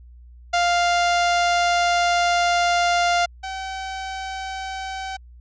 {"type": "tone pair in turn", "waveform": "sawtooth", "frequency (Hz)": [698.5, 765.6], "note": ["F5", "G5"], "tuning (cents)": [0, -41], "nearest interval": "major second", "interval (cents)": 159, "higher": "second", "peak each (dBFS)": [-13, -24], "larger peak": "first", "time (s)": [[0.53, 3.26], [3.43, 5.17]], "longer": "first", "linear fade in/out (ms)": 10, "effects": ["added 60 Hz sine -42 dBFS peak until 5.4 s", "resampled to 16000 Hz"]}